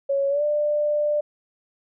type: tone with pitch glide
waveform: sine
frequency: 554.4 to 594.2 Hz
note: C#5 to D5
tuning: 0 to +20 cents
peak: -19 dBFS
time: 0.09-1.21 s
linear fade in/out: 10 ms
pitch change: +120 cents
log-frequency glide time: 0.29-0.43 s
effects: none